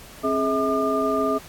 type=tone cluster; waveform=sine; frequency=267.5 / 420.6 / 645 / 1204 Hz; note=C4 / G#4 / E5 / D6; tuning=+38 / +22 / -38 / +43 cents; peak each=-25 dBFS; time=0.23-1.39 s; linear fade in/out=20 ms; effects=pink hiss -44 dBFS RMS until 1.48 s + AAC 64 kbps